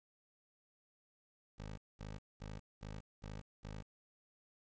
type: tone bursts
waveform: 15% pulse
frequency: 52.3 Hz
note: G#1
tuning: 13 cents sharp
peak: -39 dBFS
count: 6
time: 1.58-3.83 s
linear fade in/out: 20 ms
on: 200 ms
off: 210 ms
effects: resampled to 16000 Hz + 11-bit